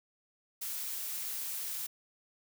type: noise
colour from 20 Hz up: blue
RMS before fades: -38 dBFS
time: 0.61-1.87 s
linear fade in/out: 10 ms
effects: none